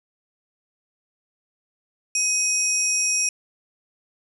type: tone cluster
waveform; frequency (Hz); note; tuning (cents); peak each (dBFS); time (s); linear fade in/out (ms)
sine; 2525 / 5540 / 5760 / 7440 / 10640; D#7 / F8 / F#8 / A#8 / E9; +25 / -15 / -47 / -4 / +15; -27 / -27 / -22 / -28 / -30; 2.15-3.29; 2
effects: none